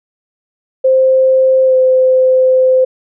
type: tone with pitch glide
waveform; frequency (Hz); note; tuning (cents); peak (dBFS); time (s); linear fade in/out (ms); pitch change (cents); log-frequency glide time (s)
sine; 523.3 to 516.4; C5 to C5; 0 to -23; -6; 0.84-2.85; 10; -23; 1.65-1.75
effects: none